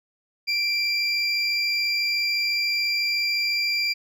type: tone pair together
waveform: triangle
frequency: 2349 / 4797 Hz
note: D7 / D8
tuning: 0 / +36 cents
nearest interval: octave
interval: 1236 cents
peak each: -23 dBFS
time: 0.47-3.94 s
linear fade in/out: 20 ms
effects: none